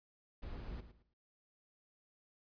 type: noise with echo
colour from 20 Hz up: brown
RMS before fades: -45 dBFS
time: 0.42-0.81 s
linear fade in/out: 10 ms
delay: 110 ms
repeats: 3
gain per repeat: -12 dB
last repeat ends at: 1.14 s
effects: resampled to 11025 Hz